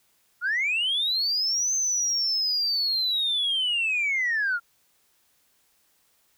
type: linear two-way sweep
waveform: sine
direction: up then down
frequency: 1367 to 6272 to 1367 Hz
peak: -21 dBFS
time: 0.41-4.6 s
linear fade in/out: 50 ms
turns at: 1.74 s
effects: tanh soft clip ceiling -19 dBFS + white hiss -66 dBFS RMS until 6.37 s